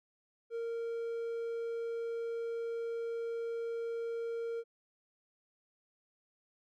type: tone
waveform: triangle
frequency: 462.7 Hz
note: A#4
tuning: 13 cents flat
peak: -33 dBFS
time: 0.5-4.64 s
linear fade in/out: 50 ms
effects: none